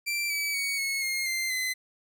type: tone with pitch steps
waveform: sawtooth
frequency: 2349 / 2294 / 2240 / 2188 / 2137 / 2087 / 2038 Hz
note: D7 / D7 / C#7 / C#7 / C7 / C7 / C7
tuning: 0 / -41 / +18 / -23 / +36 / -5 / -46 cents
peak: -24 dBFS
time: 0.06-1.74 s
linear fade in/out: 20 ms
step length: 240 ms
effects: none